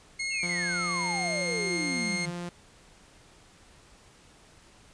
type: tone with pitch glide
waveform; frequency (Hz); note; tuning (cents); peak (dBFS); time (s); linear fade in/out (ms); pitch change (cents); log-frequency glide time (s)
sawtooth; 2159 to 2132; C#7 to C7; -46 to +32; -26; 0.19-2.26; 10; -22; 0.57-1.28
type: exponential sweep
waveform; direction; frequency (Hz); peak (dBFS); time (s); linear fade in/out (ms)
sine; down; 2794 to 147.9; -32; 0.3-2.33; 50
type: tone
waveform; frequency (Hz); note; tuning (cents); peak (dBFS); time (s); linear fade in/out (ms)
sawtooth; 174.61; F3; 0; -30; 0.43-2.49; 2
effects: pink hiss -56 dBFS RMS until 4.93 s + resampled to 22050 Hz